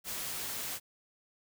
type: noise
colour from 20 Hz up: white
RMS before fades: -38 dBFS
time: 0.04-0.8 s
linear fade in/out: 50 ms
effects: none

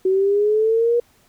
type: linear sweep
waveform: sine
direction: up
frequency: 372.5 to 480 Hz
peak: -14 dBFS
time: 0.05-1 s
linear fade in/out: 5 ms
effects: pink hiss -57 dBFS RMS until 1.28 s

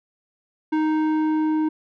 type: tone with low-pass filter sweep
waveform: square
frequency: 311.1 Hz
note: D#4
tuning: in tune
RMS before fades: -21 dBFS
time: 0.72-1.69 s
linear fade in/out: 10 ms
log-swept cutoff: 1600 to 800 Hz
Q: 0.73
effects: none

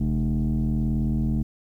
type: tone with frequency modulation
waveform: sine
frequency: 138.59 Hz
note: C#3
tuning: in tune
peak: -19 dBFS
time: 0-1.43 s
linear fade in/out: 10 ms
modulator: 78.5 Hz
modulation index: 1.5
effects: tanh soft clip ceiling -18 dBFS + 10-bit

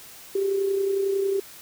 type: tone with amplitude modulation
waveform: sine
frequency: 392 Hz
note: G4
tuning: in tune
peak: -19 dBFS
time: 0.35-1.4 s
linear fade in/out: 5 ms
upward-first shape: sine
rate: 31 Hz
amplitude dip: 45%
effects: white hiss -45 dBFS RMS until 1.61 s

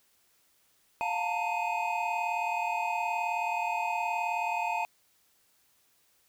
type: tone cluster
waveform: triangle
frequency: 704 / 882 / 921 / 2507 Hz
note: F5 / A5 / A#5 / D#7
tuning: +14 / +4 / -21 / +12 cents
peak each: -32 / -31 / -32 / -34 dBFS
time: 1.01-4.85 s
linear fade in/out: 0 ms
effects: white hiss -68 dBFS RMS until 6.28 s

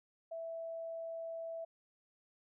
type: tone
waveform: sine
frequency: 659.3 Hz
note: E5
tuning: in tune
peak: -40 dBFS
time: 0.31-1.65 s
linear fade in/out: 10 ms
effects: none

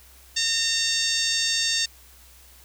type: harmonic tone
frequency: 913 Hz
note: A#5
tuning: 36 cents flat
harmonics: 2 / 3 / 4 / 5 / 6 / 7 / 8 / 9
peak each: -31 / -32 / -27 / -27 / -29 / -30 / -33 / -37 dBFS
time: 0.36-1.86 s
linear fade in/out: 10 ms
effects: added 63 Hz sine -52 dBFS peak until 2.64 s + white hiss -52 dBFS RMS until 2.64 s

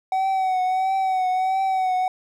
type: tone with vibrato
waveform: triangle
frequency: 754 Hz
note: F#5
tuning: 32 cents sharp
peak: -17 dBFS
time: 0.12-2.08 s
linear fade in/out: 2 ms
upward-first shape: triangle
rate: 1.5 Hz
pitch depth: 44 cents each way
effects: none

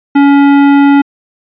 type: tone with hard clipping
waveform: triangle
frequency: 281.8 Hz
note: C#4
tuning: 29 cents sharp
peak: -5 dBFS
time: 0.15-1.02 s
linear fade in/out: 10 ms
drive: 18 dB
effects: resampled to 11025 Hz

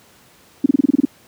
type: tone bursts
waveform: sine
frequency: 277.2 Hz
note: C#4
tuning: in tune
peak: -8 dBFS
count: 9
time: 0.64-1.052 s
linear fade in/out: 5 ms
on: 20 ms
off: 29 ms
effects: pink hiss -50 dBFS RMS until 1.27 s + high-pass 100 Hz 12 dB/octave

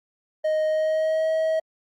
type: tone with pitch glide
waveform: triangle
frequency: 622.3 to 638.3 Hz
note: D#5 to D#5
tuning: 0 to +44 cents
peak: -18 dBFS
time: 0.44-1.6 s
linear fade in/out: 10 ms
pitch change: +44 cents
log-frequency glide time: 0.66-1.3 s
effects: Opus 48 kbps

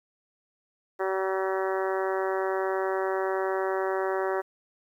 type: harmonic tone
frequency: 190.6 Hz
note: G3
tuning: 48 cents flat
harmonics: 2 / 3 / 4 / 5 / 6 / 7 / 8 / 9 / 10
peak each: -28 / -32 / -34 / -36 / -38 / -39 / -40 / -41 / -42 dBFS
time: 0.99-4.42 s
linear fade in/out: 20 ms
effects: 10-bit

